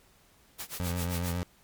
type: noise with tremolo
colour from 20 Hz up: white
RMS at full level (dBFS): -37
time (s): 0.58-1.38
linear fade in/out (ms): 20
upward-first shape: sine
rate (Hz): 7.5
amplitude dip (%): 95
type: tone with vibrato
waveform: 25% pulse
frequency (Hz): 87.31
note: F2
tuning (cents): 0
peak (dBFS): -26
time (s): 0.8-1.43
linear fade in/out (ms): 0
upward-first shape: sine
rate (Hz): 7.3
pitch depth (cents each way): 45
effects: pink hiss -62 dBFS RMS until 1.63 s + MP3 96 kbps